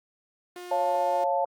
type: tone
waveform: sawtooth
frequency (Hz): 356.6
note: F4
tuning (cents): +36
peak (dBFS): -34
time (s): 0.56-1.24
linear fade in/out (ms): 2
type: chord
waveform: sine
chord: Db augmented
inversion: none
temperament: equal with one note detuned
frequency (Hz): 550.9 / 698.5 / 880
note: Db5 / F5 / A5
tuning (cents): -11 / 0 / 0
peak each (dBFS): -27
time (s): 0.71-1.45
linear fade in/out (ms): 5
effects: Opus 32 kbps